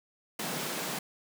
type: high-pass noise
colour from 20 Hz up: pink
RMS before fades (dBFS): -35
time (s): 0.39-0.99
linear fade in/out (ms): 5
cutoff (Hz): 140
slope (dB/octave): 96
effects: none